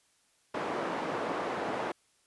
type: band-pass noise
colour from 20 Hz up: white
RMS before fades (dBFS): -34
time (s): 0.54-1.92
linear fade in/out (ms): 5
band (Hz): 240 to 900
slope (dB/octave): 12
effects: white hiss -69 dBFS RMS until 2.26 s + resampled to 24000 Hz